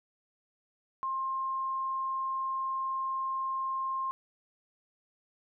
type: tone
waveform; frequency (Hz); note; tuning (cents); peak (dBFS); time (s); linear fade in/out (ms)
sine; 1061; C6; +24; -30; 1.03-4.11; 0
effects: none